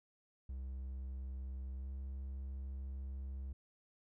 triangle tone with pitch glide, 65.41 to 66.86 Hz, C2 to C2, 0 to +38 cents, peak -39 dBFS, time 0.49-3.53 s, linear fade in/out 5 ms, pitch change +38 cents, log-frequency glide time 1.77-1.88 s, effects none

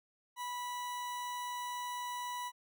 40% pulse tone, 982 Hz, B5, 10 cents flat, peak -37 dBFS, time 0.36-2.52 s, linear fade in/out 50 ms, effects none

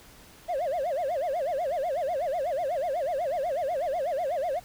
triangle tone with vibrato, 616 Hz, D#5, 17 cents flat, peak -23 dBFS, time 0.48-4.6 s, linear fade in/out 20 ms, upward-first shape sine, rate 8.1 Hz, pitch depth 280 cents each way, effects tanh soft clip ceiling -21 dBFS + pink hiss -52 dBFS RMS until 4.64 s

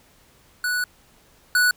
square tone pair in turn, 1476 / 1476 Hz, F#6 / F#6, -5 / -5 cents, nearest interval unison, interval 0 cents, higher neither, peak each -22 / -16 dBFS, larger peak second, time 0.64-0.84 / 1.55-1.71 s, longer first, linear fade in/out 2 ms, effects pink hiss -56 dBFS RMS until 1.76 s

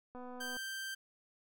click train, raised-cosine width 1 ms, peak -36 dBFS, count 105, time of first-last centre 0.15-0.568 s, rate 249 Hz
sawtooth tone, 1568 Hz, G6, in tune, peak -36 dBFS, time 0.4-0.95 s, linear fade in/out 10 ms
effects none

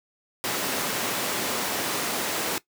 pink high-pass noise, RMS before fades -28 dBFS, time 0.44-2.58 s, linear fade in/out 0 ms, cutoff 270 Hz, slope 12 dB/octave, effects noise-tail reverb RT60 0.1 s tail -18 dB re dry

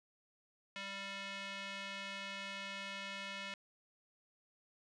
square tone with band-pass filter, 196.9 Hz, G3, 8 cents sharp, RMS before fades -45 dBFS, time 0.76-3.54 s, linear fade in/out 0 ms, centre 2600 Hz, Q 1.6, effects resampled to 22050 Hz + 11-bit

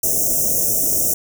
white band-stop noise, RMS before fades -18 dBFS, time 0.03-1.14 s, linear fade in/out 5 ms, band 700 to 5600 Hz, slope 96 dB/octave, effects none

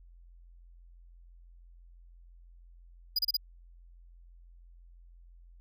square tone bursts, 4904 Hz, D#8, 26 cents flat, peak -26 dBFS, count 4, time 3.16-3.368 s, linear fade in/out 5 ms, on 28 ms, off 32 ms, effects added 43 Hz sine -52 dBFS peak until 5.6 s

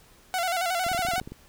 sawtooth tone with vibrato, 714 Hz, F5, 38 cents sharp, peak -21 dBFS, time 0.34-1.2 s, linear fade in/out 0 ms, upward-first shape square, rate 11 Hz, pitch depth 73 cents each way
clicks, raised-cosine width 3 ms, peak -25 dBFS, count 11, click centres 0.865 / 0.916 / 0.948 / 0.992 / 1.05 / 1.086 / 1.136 / 1.181 / 1.215 / 1.275 / 1.32 s
effects pink hiss -56 dBFS RMS until 1.48 s

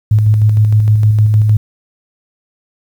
sine tone with tremolo, 107 Hz, A2, 48 cents flat, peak -5 dBFS, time 0.11-1.57 s, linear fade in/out 5 ms, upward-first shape square, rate 6.5 Hz, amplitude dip 30%, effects 7-bit

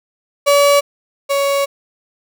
35% pulse tone pair in turn, 570 / 558.9 Hz, C#5 / C#5, +48 / +14 cents, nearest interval unison, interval 34 cents, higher first, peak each -7 / -12 dBFS, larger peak first, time 0.46-0.81 / 1.29-1.66 s, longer second, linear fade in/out 20 ms, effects none

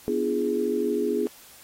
sine chord, B diminished seventh, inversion none, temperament equal with one note detuned, 246.9 / 293.7 / 342.2 / 415.3 Hz, B3 / D4 / F4 / Ab4, 0 / 0 / -35 / 0 cents, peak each -29 / -31 / -29 / -25 dBFS, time 0.08-1.27 s, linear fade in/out 0 ms, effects white hiss -50 dBFS RMS until 1.63 s + AAC 48 kbps

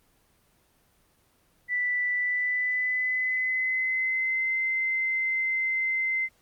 sine tone with pitch glide, 1975.5 to 2071 Hz, B6 to C7, 0 to -18 cents, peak -24 dBFS, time 1.68-6.29 s, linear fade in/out 50 ms, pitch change +82 cents, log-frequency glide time 2.15-4.57 s, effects pink hiss -65 dBFS RMS until 6.41 s + Opus 24 kbps

